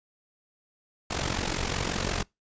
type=noise with amplitude modulation; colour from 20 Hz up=pink; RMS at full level=-26 dBFS; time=1.1-2.23 s; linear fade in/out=10 ms; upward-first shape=sine; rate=45.5 Hz; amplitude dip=75%; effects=noise-tail reverb RT60 0.2 s tail -25 dB re dry + resampled to 16000 Hz